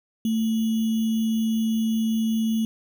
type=tone with sample-and-hold; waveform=sine; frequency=222.4 Hz; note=A3; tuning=19 cents sharp; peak=-20 dBFS; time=0.25-2.65 s; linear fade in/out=2 ms; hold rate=3150 Hz; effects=none